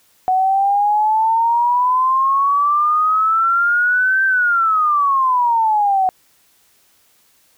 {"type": "exponential two-way sweep", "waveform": "sine", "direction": "up then down", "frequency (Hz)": [740, 1568, 740], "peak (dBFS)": -12, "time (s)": [0.28, 6.09], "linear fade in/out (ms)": 0, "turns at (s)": 4.25, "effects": ["white hiss -56 dBFS RMS until 7.57 s"]}